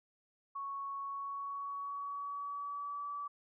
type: tone with pitch glide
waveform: sine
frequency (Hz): 1108.7 to 1151.8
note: C#6 to D6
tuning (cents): 0 to -34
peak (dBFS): -38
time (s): 0.55-3.28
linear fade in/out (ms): 10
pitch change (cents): +66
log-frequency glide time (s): 1-3.08
effects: none